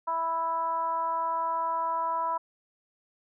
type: tone with frequency modulation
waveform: sine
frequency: 987.8 Hz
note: B5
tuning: in tune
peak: -26 dBFS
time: 0.07-2.38 s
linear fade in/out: 10 ms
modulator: 330 Hz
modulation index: 0.64
effects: none